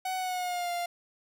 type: tone with pitch glide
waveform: 45% pulse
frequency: 748 to 697.9 Hz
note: F#5 to F5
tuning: +19 to -1 cents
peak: -30 dBFS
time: 0.05-0.86 s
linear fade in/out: 5 ms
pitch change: -120 cents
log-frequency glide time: 0.16-0.71 s
effects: none